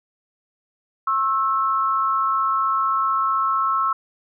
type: tone pair together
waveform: sine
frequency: 1082.8 / 1318.5 Hz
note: C#6 / E6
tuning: -41 / 0 cents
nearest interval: minor third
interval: 341 cents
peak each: -21 / -20 dBFS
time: 1.07-3.93 s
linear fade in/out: 5 ms
effects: none